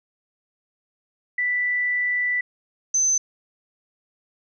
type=tone pair in turn; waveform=sine; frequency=1975.5 / 6146 Hz; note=B6 / G8; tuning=0 / -35 cents; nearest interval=octave + minor sixth; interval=1965 cents; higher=second; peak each=-20 / -17 dBFS; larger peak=second; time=1.38-2.41 / 2.94-3.18 s; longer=first; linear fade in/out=5 ms; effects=none